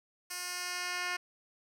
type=tone with band-pass filter sweep; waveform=10% pulse; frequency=357.8 Hz; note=F4; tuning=42 cents sharp; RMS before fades=-37 dBFS; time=0.3-1.17 s; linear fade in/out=10 ms; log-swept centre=8500 to 2800 Hz; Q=0.75; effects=none